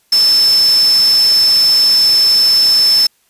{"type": "tone in noise", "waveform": "sine", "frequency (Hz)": 5274, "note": "E8", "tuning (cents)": 0, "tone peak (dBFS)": -7, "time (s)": [0.12, 3.07], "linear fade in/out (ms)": 5, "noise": "white", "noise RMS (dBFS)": -23, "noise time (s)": [0.12, 3.07], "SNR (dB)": 13, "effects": ["white hiss -57 dBFS RMS until 3.29 s", "resampled to 32000 Hz"]}